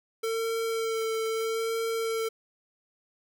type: tone with vibrato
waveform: square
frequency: 449.9 Hz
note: A4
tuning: 39 cents sharp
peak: -28 dBFS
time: 0.23-2.29 s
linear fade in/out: 10 ms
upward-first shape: sine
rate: 0.78 Hz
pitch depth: 17 cents each way
effects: none